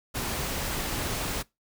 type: noise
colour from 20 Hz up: pink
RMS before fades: -31 dBFS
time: 0.14-1.43 s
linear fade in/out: 20 ms
effects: noise-tail reverb RT60 0.2 s tail -22 dB re dry